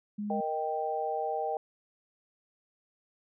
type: tone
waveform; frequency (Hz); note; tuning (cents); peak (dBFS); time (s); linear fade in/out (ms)
sine; 207.7; G#3; 0; -32; 0.18-0.41; 10
type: chord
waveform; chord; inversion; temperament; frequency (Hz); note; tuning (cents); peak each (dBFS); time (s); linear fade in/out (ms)
sine; Eb major; second; equal; 466.2 / 622.3 / 784; Bb4 / Eb5 / G5; 0 / 0 / 0; -35 / -35 / -32; 0.3-1.57; 2
effects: none